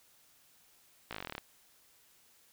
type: slowing click train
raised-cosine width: 0.3 ms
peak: -23 dBFS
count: 13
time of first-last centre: 1.11-1.381 s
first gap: 17 ms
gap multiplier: 1.05
effects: white hiss -65 dBFS RMS until 2.52 s